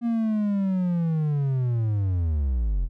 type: linear sweep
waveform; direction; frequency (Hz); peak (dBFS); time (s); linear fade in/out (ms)
triangle; down; 237.5 to 39.08; -19; 0.01-2.89; 50
effects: none